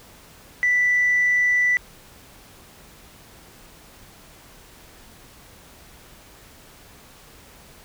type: tone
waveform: sine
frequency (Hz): 1975.5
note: B6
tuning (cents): 0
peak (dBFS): -15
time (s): 0.63-1.77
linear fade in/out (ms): 0
effects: tanh soft clip ceiling -12 dBFS + pink hiss -48 dBFS RMS until 7.84 s